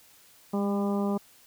harmonic tone with a mistuned harmonic, 200.5 Hz, G3, 39 cents sharp, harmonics 1 / 2 / 3 / 4 / 5 / 6, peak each -26 / -32 / -36 / -38 / -40 / -42 dBFS, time 0.53-1.18 s, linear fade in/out 10 ms, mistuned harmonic 1, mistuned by +18 cents, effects white hiss -57 dBFS RMS until 1.46 s

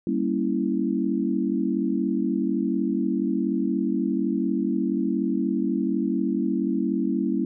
sine chord, G diminished seventh, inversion none, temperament equal, 196 / 233.1 / 277.2 / 329.6 Hz, G3 / Bb3 / Db4 / Fb4, 0 / 0 / 0 / 0 cents, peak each -27 dBFS, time 0.07-7.45 s, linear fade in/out 2 ms, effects none

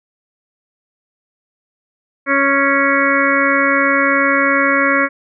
harmonic tone, 277.2 Hz, C#4, in tune, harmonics 1 / 2 / 4 / 5 / 6 / 7 / 8, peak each -19 / -19 / -19 / -19 / -19 / -19 / -19 dBFS, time 2.26-5.09 s, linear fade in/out 50 ms, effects none

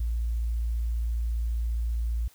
sine tone, 57.4 Hz, A#1, 26 cents flat, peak -25 dBFS, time 0-2.28 s, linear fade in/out 5 ms, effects white hiss -58 dBFS RMS until 2.34 s

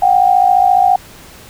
sine tone pair together, 729.4 / 784 Hz, F#5 / G5, -25 / 0 cents, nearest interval minor second, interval 125 cents, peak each -10 dBFS, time 0.02-0.96 s, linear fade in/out 5 ms, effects pink hiss -38 dBFS RMS until 1.49 s

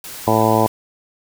white noise, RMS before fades -33 dBFS, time 0.04-0.68 s, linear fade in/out 2 ms
harmonic tone, 110 Hz, A2, in tune, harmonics 1 / 2 / 3 / 4 / 5 / 6 / 7 / 8 / 9, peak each -21 / -21 / -21 / -21 / -21 / -21 / -21 / -21 / -21 dBFS, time 0.27-0.67 s, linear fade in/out 5 ms
effects none

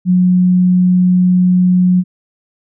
sine tone, 181.4 Hz, F#3, 34 cents flat, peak -7 dBFS, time 0.05-2.04 s, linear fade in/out 50 ms, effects none

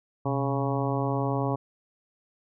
harmonic tone with a mistuned harmonic, 138.59 Hz, C#3, in tune, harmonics 1 / 2 / 3 / 4 / 5 / 6 / 7 / 8, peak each -28 / -31 / -33 / -34 / -35 / -36 / -36 / -37 dBFS, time 0.25-1.56 s, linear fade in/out 10 ms, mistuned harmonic 1, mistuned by -120 cents, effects none

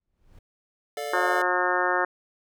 brown noise with exponential growth, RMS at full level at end -46 dBFS, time 0-0.39 s, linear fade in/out 5 ms, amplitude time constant 84 ms
square chord, D minor, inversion second, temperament just, 440.5 / 587.3 / 704.8 Hz, A4 / D5 / F5, +2 / 0 / +16 cents, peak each -35 dBFS, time 0.97-1.42 s, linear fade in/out 2 ms
harmonic tone, 180 Hz, F#3, 47 cents flat, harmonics 2 / 3 / 4 / 5 / 6 / 7 / 8 / 9 / 10, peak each -30 / -30 / -30 / -30 / -30 / -30 / -30 / -30 / -30 dBFS, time 1.13-2.05 s, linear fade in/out 5 ms
effects none

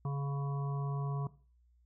harmonic tone with a mistuned harmonic, 140.1 Hz, C#3, 19 cents sharp, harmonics 1 / 3 / 5 / 7 / 8, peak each -32 / -46 / -49 / -48 / -48 dBFS, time 0.05-1.27 s, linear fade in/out 2 ms, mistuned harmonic 7, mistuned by +17 cents, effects noise-tail reverb RT60 0.4 s tail -18 dB re dry + added 60 Hz sine -64 dBFS peak until 1.85 s

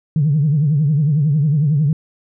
sine tone with vibrato, 148.6 Hz, D3, 21 cents sharp, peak -11 dBFS, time 0.16-1.93 s, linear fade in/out 2 ms, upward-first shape triangle, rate 11 Hz, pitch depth 170 cents each way, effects tanh soft clip ceiling -7 dBFS

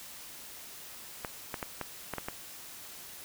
clicks, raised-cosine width 0.5 ms, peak -19 dBFS, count 7, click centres 1.248 / 1.542 / 1.628 / 1.813 / 2.137 / 2.183 / 2.285 s, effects white hiss -47 dBFS RMS until 3.24 s

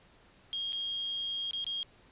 sine tone with dropouts, 3245 Hz, G#7, 41 cents flat, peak -32 dBFS, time 0.53-1.83 s, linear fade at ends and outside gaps 0 ms, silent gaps 0.723-0.73 / 1.51-1.533 / 1.643-1.666 s, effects pink hiss -61 dBFS RMS until 2.11 s + resampled to 8000 Hz

